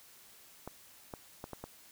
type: clicks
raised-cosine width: 1 ms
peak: -27 dBFS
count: 5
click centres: 0.676 / 1.138 / 1.441 / 1.533 / 1.64 s
effects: white hiss -58 dBFS RMS until 1.91 s